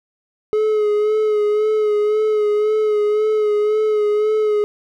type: tone with vibrato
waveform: triangle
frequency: 424.7 Hz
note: G#4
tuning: 39 cents sharp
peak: -12 dBFS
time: 0.53-4.64 s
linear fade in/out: 0 ms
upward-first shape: sine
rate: 1.9 Hz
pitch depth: 31 cents each way
effects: none